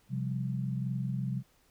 sine chord, C suspended fourth, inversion none, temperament just, 130.81 / 174.42 / 196.22 Hz, C3 / F3 / G3, 0 / -2 / +2 cents, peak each -32 / -38 / -37 dBFS, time 0.09-1.43 s, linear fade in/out 50 ms, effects pink hiss -67 dBFS RMS until 1.7 s

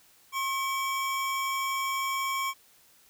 square tone pair together, 1078.8 / 2286 Hz, C#6 / D7, -47 / -47 cents, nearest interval octave + minor second, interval 1300 cents, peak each -30 / -34 dBFS, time 0.32-2.54 s, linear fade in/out 50 ms, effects white hiss -60 dBFS RMS until 3.09 s

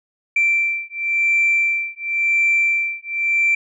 sine beating tone pair, 2346 / 2346.94 Hz, D7 / D7, -2 / -2 cents, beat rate 0.94 Hz, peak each -18 / -18 dBFS, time 0.36-3.55 s, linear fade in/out 5 ms, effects tanh soft clip ceiling -9 dBFS

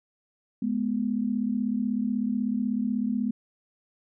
sine tone pair together, 210.7 / 246.9 Hz, G#3 / B3, +25 / 0 cents, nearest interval minor third, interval 275 cents, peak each -27 dBFS, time 0.62-3.31 s, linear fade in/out 5 ms, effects none

